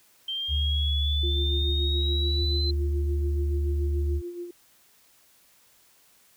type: linear sweep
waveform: sine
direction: up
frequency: 3136 to 4083 Hz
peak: -28 dBFS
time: 0.28-2.71 s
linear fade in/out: 5 ms
type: tone with pitch glide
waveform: sine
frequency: 73.42 to 73.89 Hz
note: D2 to D2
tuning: 0 to +11 cents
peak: -23 dBFS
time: 0.48-4.22 s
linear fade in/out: 50 ms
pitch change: +11 cents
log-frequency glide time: 1.74-2.03 s
type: tone with tremolo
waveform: sine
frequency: 349.2 Hz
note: F4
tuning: in tune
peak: -31 dBFS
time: 1.23-4.51 s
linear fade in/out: 5 ms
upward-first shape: sine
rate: 7 Hz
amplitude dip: 55%
effects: white hiss -60 dBFS RMS until 6.36 s